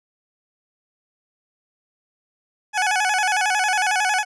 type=tone with vibrato; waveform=20% pulse; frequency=793 Hz; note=G5; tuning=20 cents sharp; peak=-13 dBFS; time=2.73-4.25 s; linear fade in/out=50 ms; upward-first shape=square; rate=11 Hz; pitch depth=110 cents each way; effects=resampled to 22050 Hz